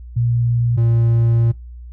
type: tone pair in turn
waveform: sine / triangle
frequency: 118.9 / 116.05 Hz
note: A#2 / A#2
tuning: +35 / -7 cents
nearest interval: unison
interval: 42 cents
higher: first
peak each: -14 / -10 dBFS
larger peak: second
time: 0.16-0.77 / 0.77-1.52 s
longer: second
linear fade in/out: 10 ms
effects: noise-tail reverb RT60 0.2 s tail -21 dB re dry + added 60 Hz sine -32 dBFS peak until 1.92 s